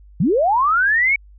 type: linear sweep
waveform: sine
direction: up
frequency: 130.6 to 2271 Hz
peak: -13 dBFS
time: 0.2-1.16 s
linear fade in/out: 5 ms
effects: added 50 Hz sine -42 dBFS peak until 1.38 s